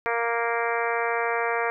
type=harmonic tone; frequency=233.1 Hz; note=A#3; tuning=in tune; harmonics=2 / 3 / 4 / 5 / 6 / 7 / 8 / 9 / 10; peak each=-28 / -30 / -31 / -32 / -33 / -33 / -34 / -35 / -35 dBFS; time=0.06-1.7 s; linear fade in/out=0 ms; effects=none